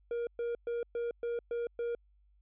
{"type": "tone bursts", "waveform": "triangle", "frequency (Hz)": 472.1, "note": "A#4", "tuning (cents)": 22, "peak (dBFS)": -30, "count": 7, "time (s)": [0.11, 1.95], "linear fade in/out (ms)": 2, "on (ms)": 160, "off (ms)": 120, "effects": ["added 50 Hz sine -63 dBFS peak until 2.41 s", "resampled to 8000 Hz"]}